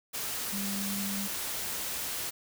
sine tone in noise, 199.2 Hz, G3, 28 cents sharp, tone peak -34 dBFS, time 0.52-1.28 s, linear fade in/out 20 ms, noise white, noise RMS -35 dBFS, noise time 0.13-2.31 s, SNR -2 dB, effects none

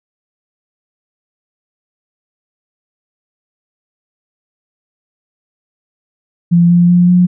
sine tone with pitch steps, 171.9 / 174.2 / 176.53 / 178.89 Hz, F3 / F3 / F3 / F3, -27 / -4 / +19 / +42 cents, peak -5 dBFS, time 6.51-7.27 s, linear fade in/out 20 ms, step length 190 ms, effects none

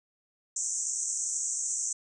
white band-pass noise, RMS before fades -32 dBFS, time 0.56-1.93 s, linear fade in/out 5 ms, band 6000 to 8200 Hz, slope 96 dB/octave, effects none

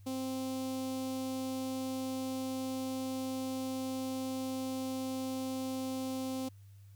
sawtooth tone with notch filter, 261.6 Hz, C4, in tune, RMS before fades -37 dBFS, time 0.06-6.49 s, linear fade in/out 10 ms, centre 1700 Hz, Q 0.6, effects added 99 Hz sine -52 dBFS peak until 6.95 s + white hiss -71 dBFS RMS until 6.95 s

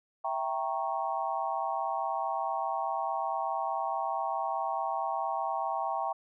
sine chord, E diminished seventh, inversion none, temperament equal with one note detuned, 659.3 / 784 / 932.3 / 1101.1 Hz, E5 / G5 / Bb5 / Db6, 0 / 0 / 0 / -12 cents, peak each -36 / -33 / -35 / -36 dBFS, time 0.24-6.13 s, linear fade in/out 10 ms, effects none

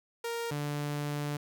sawtooth tone pair in turn, 466.2 / 146.42 Hz, A#4 / D3, 0 / -5 cents, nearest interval octave + minor sixth, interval 2005 cents, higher first, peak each -29 / -28 dBFS, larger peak second, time 0.24-0.51 / 0.51-1.37 s, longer second, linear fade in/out 5 ms, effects none

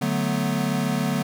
square chord, B minor seventh, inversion first, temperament equal, 146.83 / 185 / 220 / 246.9 Hz, D3 / F#3 / A3 / B3, 0 / 0 / 0 / 0 cents, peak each -28 dBFS, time 0.01-1.23 s, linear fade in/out 10 ms, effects none

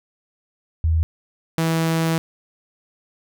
sine / sawtooth tone pair in turn, 80.7 / 163.18 Hz, E2 / E3, -36 / -17 cents, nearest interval octave, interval 1219 cents, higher second, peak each -15 / -14 dBFS, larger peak second, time 0.84-1.03 / 1.58-2.18 s, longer second, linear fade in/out 0 ms, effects none

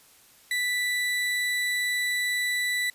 35% pulse tone, 1975.5 Hz, B6, in tune, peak -23 dBFS, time 0.51-2.9 s, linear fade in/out 2 ms, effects white hiss -56 dBFS RMS until 2.94 s + resampled to 32000 Hz

